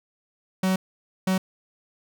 45% pulse tone bursts at uneven times, 187.8 Hz, F#3, 26 cents sharp, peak -20 dBFS, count 2, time 0.63-0.76 / 1.27-1.38 s, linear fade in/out 5 ms, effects none

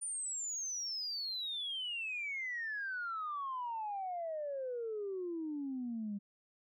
sine exponential sweep, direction down, 9380 to 197.7 Hz, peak -36 dBFS, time 0.01-6.19 s, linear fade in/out 20 ms, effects tanh soft clip ceiling -32 dBFS

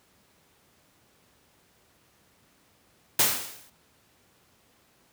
white noise with exponential decay, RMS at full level -18 dBFS, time 3.19-3.7 s, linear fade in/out 5 ms, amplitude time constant 110 ms, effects pink hiss -63 dBFS RMS until 5.12 s + high-pass 80 Hz 12 dB/octave

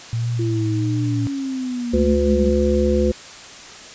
sine tone with vibrato, 114.5 Hz, A#2, 31 cents flat, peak -19 dBFS, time 0.13-1.27 s, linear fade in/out 0 ms, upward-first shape triangle, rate 1.4 Hz, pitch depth 72 cents each way
sine linear sweep, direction down, 341.9 to 196.2 Hz, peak -22 dBFS, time 0.39-2.5 s, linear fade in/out 5 ms
harmonic tone, 72 Hz, D2, 34 cents flat, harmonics 1 / 3 / 5 / 7, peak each -20 / -20 / -20 / -20 dBFS, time 1.93-3.12 s, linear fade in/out 10 ms
effects white hiss -38 dBFS RMS until 3.94 s + resampled to 16000 Hz

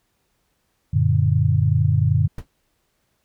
sine chord, Gb augmented, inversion none, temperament equal with one note detuned, 93.79 / 116.54 / 146.83 Hz, Gb2 / Bb2 / D3, +24 / 0 / 0 cents, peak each -19 dBFS, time 0.93-2.28 s, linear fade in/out 10 ms
brown noise with exponential decay, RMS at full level -24 dBFS, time 2.38-2.47 s, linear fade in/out 5 ms, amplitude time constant 18 ms
effects pink hiss -69 dBFS RMS until 3.24 s

